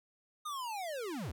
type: linear sweep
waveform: square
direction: down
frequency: 1244 to 54.6 Hz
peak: -38 dBFS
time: 0.45-1.32 s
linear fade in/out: 10 ms
effects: none